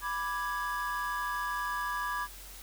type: chord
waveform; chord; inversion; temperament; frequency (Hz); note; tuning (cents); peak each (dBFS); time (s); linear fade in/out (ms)
triangle; G# diminished; first; equal; 987.8 / 1174.7 / 1661.2; B5 / D6 / G#6; 0 / 0 / 0; -34; 0.01-2.28; 50
effects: added 46 Hz sine -49 dBFS peak until 2.62 s + white hiss -49 dBFS RMS until 2.62 s